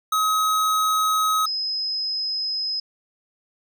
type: tone pair in turn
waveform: square / sine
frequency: 1271 / 5084 Hz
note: D#6 / D#8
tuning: +36 / +36 cents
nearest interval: 2 octaves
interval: 2400 cents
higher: second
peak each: -19 / -23 dBFS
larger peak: first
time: 0.12-1.46 / 1.46-2.8 s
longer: neither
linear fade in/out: 5 ms
effects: none